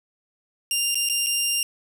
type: tone with dropouts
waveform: 15% pulse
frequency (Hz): 2794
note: F7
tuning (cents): 0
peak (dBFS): -14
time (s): 0.71-1.63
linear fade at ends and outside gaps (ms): 1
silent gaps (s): 0.945-0.954 / 1.089-1.097 / 1.263-1.268
effects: none